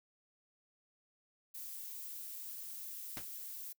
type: noise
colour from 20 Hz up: violet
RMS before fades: -46 dBFS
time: 1.54-3.73 s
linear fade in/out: 10 ms
type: noise with exponential decay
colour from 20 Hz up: pink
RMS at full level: -41 dBFS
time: 3.17-3.28 s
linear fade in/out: 0 ms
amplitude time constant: 22 ms
effects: noise-tail reverb RT60 0.1 s tail -26 dB re dry